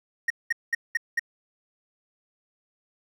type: tone bursts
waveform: triangle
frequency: 1868 Hz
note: A#6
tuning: 3 cents sharp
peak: -19 dBFS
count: 5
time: 0.28-1.195 s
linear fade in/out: 5 ms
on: 23 ms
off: 200 ms
effects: none